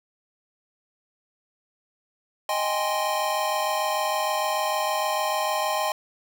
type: chord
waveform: square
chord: Ab major seventh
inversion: second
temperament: equal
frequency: 622.3 / 784 / 830.6 / 1046.5 Hz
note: Eb5 / G5 / Ab5 / C6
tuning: 0 / 0 / 0 / 0 cents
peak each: -29 / -31 / -30 / -29 dBFS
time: 2.49-5.92 s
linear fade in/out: 2 ms
effects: none